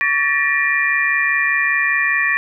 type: tone cluster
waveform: sine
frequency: 1133 / 1772 / 1917 / 2389 Hz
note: C#6 / A6 / A#6 / D7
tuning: +37 / +12 / +48 / +29 cents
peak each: -25 / -18 / -19 / -20 dBFS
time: 0.01-2.37 s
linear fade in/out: 0 ms
effects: none